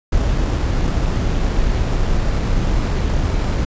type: noise with sample-and-hold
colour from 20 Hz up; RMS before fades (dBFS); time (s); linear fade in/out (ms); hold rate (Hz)
brown; -17; 0.12-3.65; 5; 6300
effects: resampled to 16000 Hz